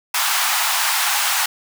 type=high-pass noise; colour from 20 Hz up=pink; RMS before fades=-19 dBFS; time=0.14-1.46 s; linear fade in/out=5 ms; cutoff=780 Hz; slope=48 dB/octave; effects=none